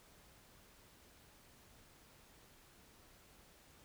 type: silence
effects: pink hiss -64 dBFS RMS until 3.84 s